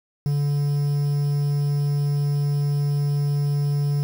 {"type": "tone with quantisation", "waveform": "triangle", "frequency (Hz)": 144.1, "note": "D3", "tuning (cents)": -33, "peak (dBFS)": -17, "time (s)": [0.26, 4.03], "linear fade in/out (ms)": 0, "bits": 7, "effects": []}